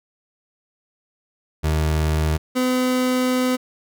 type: tone pair in turn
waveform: 30% pulse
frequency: 77.78 / 253.7 Hz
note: D#2 / B3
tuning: 0 / +47 cents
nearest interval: octave + minor sixth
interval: 2047 cents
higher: second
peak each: -15 / -15 dBFS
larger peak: neither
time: 1.63-2.38 / 2.55-3.57 s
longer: second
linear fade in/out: 20 ms
effects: none